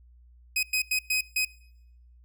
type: tone bursts at uneven times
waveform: sawtooth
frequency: 2519 Hz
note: D#7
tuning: 21 cents sharp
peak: -20 dBFS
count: 5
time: 0.56-0.63 / 0.73-0.82 / 0.91-0.99 / 1.1-1.21 / 1.36-1.45 s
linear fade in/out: 5 ms
effects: noise-tail reverb RT60 0.8 s tail -24 dB re dry + added 60 Hz sine -52 dBFS peak until 2.24 s